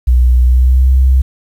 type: tone with pitch glide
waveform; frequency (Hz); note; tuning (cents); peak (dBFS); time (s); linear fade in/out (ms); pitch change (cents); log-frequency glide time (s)
sine; 61.74 to 65.15; B1 to C2; 0 to -7; -5; 0.07-1.22; 10; +93; 0.43-0.9
effects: 7-bit